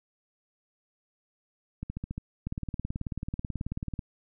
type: two click trains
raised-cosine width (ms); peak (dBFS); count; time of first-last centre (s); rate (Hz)
5; -20 / -22; 29 / 6; 2.47-3.992 / 1.83-2.18; 18.4 / 14.3
effects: none